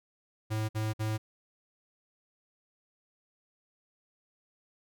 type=tone bursts; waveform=square; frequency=108.8 Hz; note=A2; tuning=19 cents flat; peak=-30 dBFS; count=3; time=0.5-1.18 s; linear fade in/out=20 ms; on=190 ms; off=55 ms; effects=none